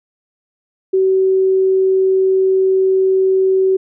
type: tone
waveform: sine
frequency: 379.9 Hz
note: F#4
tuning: 46 cents sharp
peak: -10 dBFS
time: 0.93-3.77 s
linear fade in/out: 10 ms
effects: none